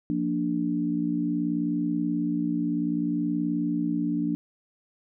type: chord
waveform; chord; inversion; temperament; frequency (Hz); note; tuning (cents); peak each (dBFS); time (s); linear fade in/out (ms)
sine; Bb major; second; equal; 174.61 / 233.1 / 293.7; F3 / Bb3 / D4; 0 / 0 / 0; -30 / -30 / -26; 0.1-4.35; 0
effects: none